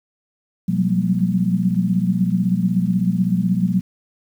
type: tone cluster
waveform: sine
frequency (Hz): 122.5 / 180 / 187.1 / 196.2 / 232.1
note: B2 / F#3 / F#3 / G3 / A#3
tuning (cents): -14 / -47 / +20 / +2 / -7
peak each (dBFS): -26 / -18 / -27 / -21 / -27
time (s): 0.68-3.81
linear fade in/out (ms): 10
effects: 8-bit